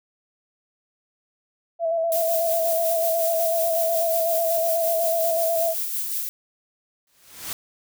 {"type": "tone with vibrato", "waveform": "sine", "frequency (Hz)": 662, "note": "E5", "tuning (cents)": 7, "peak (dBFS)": -20, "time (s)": [1.79, 5.75], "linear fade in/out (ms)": 50, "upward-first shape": "square", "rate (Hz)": 8.1, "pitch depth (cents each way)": 28}
{"type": "noise with tremolo", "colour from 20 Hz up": "violet", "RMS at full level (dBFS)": -26, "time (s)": [2.12, 6.29], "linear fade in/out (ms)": 0, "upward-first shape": "sine", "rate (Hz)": 5.5, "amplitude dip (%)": 35}
{"type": "noise with exponential growth", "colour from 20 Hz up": "white", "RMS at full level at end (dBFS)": -28, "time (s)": [7.07, 7.53], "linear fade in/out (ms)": 1, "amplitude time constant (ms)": 98}
{"effects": []}